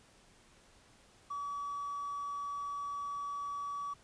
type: tone with hard clipping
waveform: triangle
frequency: 1142 Hz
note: D6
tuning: 49 cents flat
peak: -37 dBFS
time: 1.3-3.94 s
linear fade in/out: 10 ms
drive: 4 dB
effects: pink hiss -63 dBFS RMS until 4.03 s + resampled to 22050 Hz